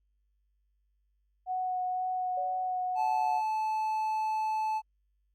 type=tone with vibrato; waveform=sine; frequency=737 Hz; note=F#5; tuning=7 cents flat; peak=-29 dBFS; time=1.46-3.42 s; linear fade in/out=50 ms; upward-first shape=sine; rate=2 Hz; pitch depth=10 cents each way
type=tone with exponential decay; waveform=sine; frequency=570 Hz; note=C#5; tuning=48 cents sharp; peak=-34 dBFS; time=2.37-2.97 s; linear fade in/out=5 ms; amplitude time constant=130 ms
type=tone; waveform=triangle; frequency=870 Hz; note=A5; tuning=20 cents flat; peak=-26 dBFS; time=2.95-4.82 s; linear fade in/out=50 ms
effects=added 50 Hz sine -70 dBFS peak until 5.34 s + Opus 48 kbps